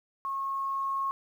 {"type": "tone with level ramp", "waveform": "sine", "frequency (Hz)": 1089, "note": "C#6", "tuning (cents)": -31, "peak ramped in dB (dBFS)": [-30, -27], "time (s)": [0.25, 1.11], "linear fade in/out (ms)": 0, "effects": ["10-bit"]}